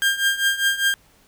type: tone with tremolo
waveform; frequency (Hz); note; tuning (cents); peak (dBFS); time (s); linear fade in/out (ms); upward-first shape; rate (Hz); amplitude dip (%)
30% pulse; 1600; G6; +35; -12; 0.02-0.94; 0; triangle; 5; 85
effects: pink hiss -56 dBFS RMS until 1.27 s